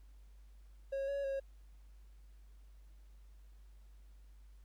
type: tone with pitch steps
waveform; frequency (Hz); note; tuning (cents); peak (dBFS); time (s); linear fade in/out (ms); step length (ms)
triangle; 546 / 560 / 545; C#5 / C#5 / C#5; -26 / +18 / -29; -33; 0.92-1.4; 10; 160
effects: added 50 Hz sine -55 dBFS peak until 4.64 s + pink hiss -75 dBFS RMS until 4.64 s